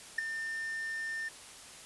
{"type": "tone with ADSR envelope", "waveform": "triangle", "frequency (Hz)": 1800, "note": "A6", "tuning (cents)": 39, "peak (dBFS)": -22, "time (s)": [0.18, 1.29], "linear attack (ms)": 7, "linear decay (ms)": 6, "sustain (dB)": -11, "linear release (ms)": 10, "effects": ["white hiss -50 dBFS RMS until 1.85 s", "resampled to 24000 Hz"]}